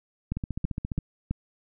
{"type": "two click trains", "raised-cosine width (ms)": 5, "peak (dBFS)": [-18, -15], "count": [10, 4], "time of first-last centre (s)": [[0.37, 0.986], [0.32, 1.31]], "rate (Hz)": [14.6, 3.03], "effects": []}